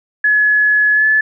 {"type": "tone with pitch glide", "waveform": "sine", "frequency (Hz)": [1699, 1729.7], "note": ["G#6", "A6"], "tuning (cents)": [39, -30], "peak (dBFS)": -9, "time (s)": [0.24, 1.21], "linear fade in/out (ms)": 5, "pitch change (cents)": 31, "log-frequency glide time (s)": [0.93, 1.06], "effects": []}